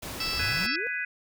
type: noise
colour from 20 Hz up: pink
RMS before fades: -37 dBFS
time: 0.02-0.67 s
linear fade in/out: 10 ms
type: harmonic tone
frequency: 659.3 Hz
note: E5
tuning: in tune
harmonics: 2 / 3 / 4 / 5 / 6 / 7 / 8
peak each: -39 / -43 / -34 / -42 / -42 / -33 / -33 dBFS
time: 0.2-0.76 s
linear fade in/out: 5 ms
type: exponential sweep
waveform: sine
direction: up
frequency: 60.9 to 506 Hz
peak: -34 dBFS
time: 0.34-0.87 s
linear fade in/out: 0 ms
type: chord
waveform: sine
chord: G# minor seventh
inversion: third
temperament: just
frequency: 1495.1 / 1661.2 / 1993.5 / 2492 Hz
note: F#6 / G#6 / B6 / D#7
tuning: +18 / 0 / +16 / +2 cents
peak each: -34 dBFS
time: 0.39-1.05 s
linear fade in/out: 5 ms
effects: none